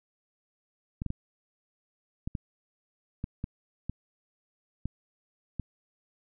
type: clicks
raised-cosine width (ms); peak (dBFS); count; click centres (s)
5; -20; 10; 1.019 / 1.063 / 1.104 / 2.275 / 2.352 / 3.241 / 3.441 / 3.896 / 4.856 / 5.597
effects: none